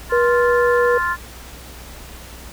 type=chord; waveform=sine; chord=F major; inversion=second; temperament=just; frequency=1047.7 / 1396.9 / 1746.1 Hz; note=C6 / F6 / A6; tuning=+2 / 0 / -14 cents; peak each=-21 / -24 / -22 dBFS; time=0.09-1.17 s; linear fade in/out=50 ms
type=tone with pitch glide; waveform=sine; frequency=480.9 to 484.2 Hz; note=B4 to B4; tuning=-46 to -34 cents; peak=-14 dBFS; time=0.12-0.98 s; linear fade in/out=5 ms; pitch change=+12 cents; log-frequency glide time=0.26-0.32 s
effects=added 60 Hz sine -39 dBFS peak until 2.52 s + pink hiss -39 dBFS RMS until 2.52 s